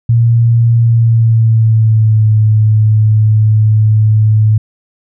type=tone with pitch glide; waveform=sine; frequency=116.54 to 108.11 Hz; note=A#2 to A2; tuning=0 to -30 cents; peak=-5 dBFS; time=0.09-4.58 s; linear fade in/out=5 ms; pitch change=-130 cents; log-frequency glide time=0.77-2.31 s; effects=none